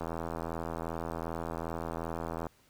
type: click train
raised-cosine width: 1 ms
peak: -22 dBFS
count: 204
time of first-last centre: 0.01-2.468 s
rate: 82.6 Hz
effects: pink hiss -65 dBFS RMS until 2.69 s